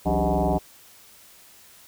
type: tone with frequency modulation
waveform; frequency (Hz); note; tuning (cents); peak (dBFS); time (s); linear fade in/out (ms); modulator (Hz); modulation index
sine; 277.2; C#4; 0; -19; 0.05-0.59; 20; 115; 4.8
effects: white hiss -51 dBFS RMS until 1.87 s